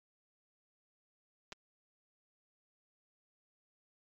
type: clicks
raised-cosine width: 0.2 ms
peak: -28 dBFS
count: 2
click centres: 1.522 / 1.527 s
effects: MP3 96 kbps